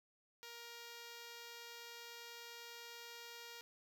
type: tone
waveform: 5% pulse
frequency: 470.1 Hz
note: A#4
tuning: 15 cents sharp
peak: -39 dBFS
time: 0.43-3.61 s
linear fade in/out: 0 ms
effects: none